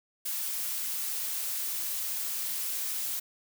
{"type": "noise", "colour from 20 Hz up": "blue", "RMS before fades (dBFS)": -33, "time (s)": [0.25, 3.2], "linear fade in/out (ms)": 10, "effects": []}